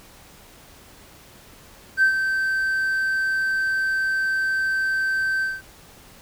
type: tone with ADSR envelope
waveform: triangle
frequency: 1552 Hz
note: G6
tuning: 18 cents flat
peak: -9 dBFS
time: 1.97-5.62 s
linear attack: 56 ms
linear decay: 92 ms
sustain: -9 dB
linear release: 200 ms
effects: tanh soft clip ceiling -10 dBFS + pink hiss -48 dBFS RMS until 6.21 s